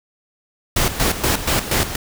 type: noise with tremolo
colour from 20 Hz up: pink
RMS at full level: -17 dBFS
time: 0.76-1.96 s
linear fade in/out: 5 ms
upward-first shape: square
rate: 4.2 Hz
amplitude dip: 70%
effects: none